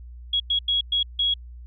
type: tone bursts at uneven times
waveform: sine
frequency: 3322 Hz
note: G#7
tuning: in tune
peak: -19 dBFS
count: 5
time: 0.33-0.4 / 0.5-0.59 / 0.68-0.81 / 0.92-1.03 / 1.19-1.34 s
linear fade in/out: 5 ms
effects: added 60 Hz sine -38 dBFS peak until 1.66 s